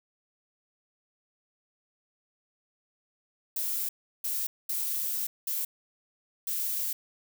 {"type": "noise bursts at uneven times", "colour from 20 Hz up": "violet", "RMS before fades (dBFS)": -31, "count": 5, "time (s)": [[3.56, 3.89], [4.24, 4.47], [4.69, 5.27], [5.47, 5.65], [6.47, 6.93]], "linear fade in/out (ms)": 5, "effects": []}